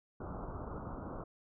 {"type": "low-pass noise", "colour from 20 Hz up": "pink", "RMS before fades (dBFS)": -43, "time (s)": [0.2, 1.24], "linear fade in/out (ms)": 5, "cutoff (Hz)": 1400, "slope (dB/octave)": 96, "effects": []}